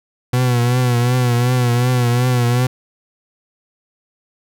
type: tone with vibrato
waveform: 40% pulse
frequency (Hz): 123.1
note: B2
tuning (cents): -5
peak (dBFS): -12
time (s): 0.33-2.67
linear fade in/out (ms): 5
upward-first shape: triangle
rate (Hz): 2.7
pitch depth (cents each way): 63
effects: none